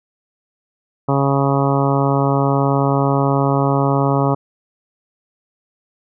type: harmonic tone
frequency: 138.5 Hz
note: C#3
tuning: 1 cent flat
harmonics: 1 / 2 / 3 / 4 / 5 / 6 / 7 / 8 / 9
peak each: -17 / -20 / -22 / -23 / -24 / -25 / -25 / -26 / -27 dBFS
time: 1.08-4.35 s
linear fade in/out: 10 ms
effects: none